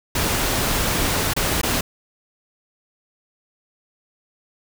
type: noise with dropouts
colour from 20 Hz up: pink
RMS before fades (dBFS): -21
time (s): 0.15-1.81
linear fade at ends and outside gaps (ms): 5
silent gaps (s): 1.336-1.364 / 1.615-1.632
effects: none